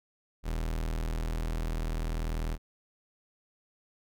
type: tone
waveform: 40% pulse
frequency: 40.25 Hz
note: E1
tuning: 41 cents flat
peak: -29 dBFS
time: 0.43-2.58 s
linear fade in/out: 50 ms
effects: none